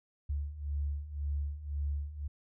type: beating tone pair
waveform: sine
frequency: 71 / 72.9 Hz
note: C#2 / D2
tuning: +42 / -12 cents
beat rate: 1.9 Hz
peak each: -38 / -34 dBFS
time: 0.29-2.28 s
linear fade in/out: 10 ms
effects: none